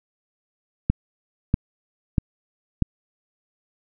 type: click train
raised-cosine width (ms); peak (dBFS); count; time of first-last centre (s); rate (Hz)
5; -5; 4; 0.9-2.823; 1.56
effects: none